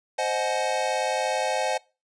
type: chord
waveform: square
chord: Ab dominant seventh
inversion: first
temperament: equal with one note detuned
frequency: 523.3 / 622.3 / 740 / 852 Hz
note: C5 / Eb5 / Gb5 / Ab5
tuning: 0 / 0 / 0 / +44 cents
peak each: -30 dBFS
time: 0.18-1.78 s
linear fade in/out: 10 ms
effects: noise-tail reverb RT60 0.3 s tail -24 dB re dry + resampled to 22050 Hz